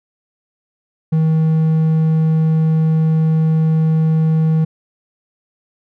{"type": "tone", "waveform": "triangle", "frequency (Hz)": 159.1, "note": "D#3", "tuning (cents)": 39, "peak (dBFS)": -9, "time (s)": [1.12, 4.65], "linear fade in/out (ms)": 10, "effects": []}